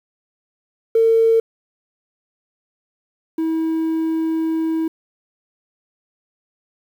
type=tone pair in turn; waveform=triangle; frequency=452.7 / 322.6 Hz; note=A4 / E4; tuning=+49 / -37 cents; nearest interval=tritone; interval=586 cents; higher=first; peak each=-7 / -15 dBFS; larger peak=first; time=0.95-1.4 / 3.38-4.88 s; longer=second; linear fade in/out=5 ms; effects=tanh soft clip ceiling -9 dBFS + 8-bit